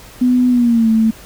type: tone with pitch glide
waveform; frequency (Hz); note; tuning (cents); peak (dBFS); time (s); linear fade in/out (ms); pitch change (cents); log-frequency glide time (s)
sine; 249.6 to 222.4; B3 to A3; +19 to +19; -9; 0.21-1.11; 10; -200; 0.49-0.89
effects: added 50 Hz sine -43 dBFS peak until 1.25 s + pink hiss -39 dBFS RMS until 1.25 s